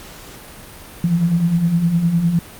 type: beating tone pair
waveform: sine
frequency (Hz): 162.1 / 171.9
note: E3 / F3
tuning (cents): -29 / -27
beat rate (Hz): 9.8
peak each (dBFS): -22 / -14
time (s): 1.04-2.39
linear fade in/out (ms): 2
effects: pink hiss -38 dBFS RMS until 2.59 s + Opus 48 kbps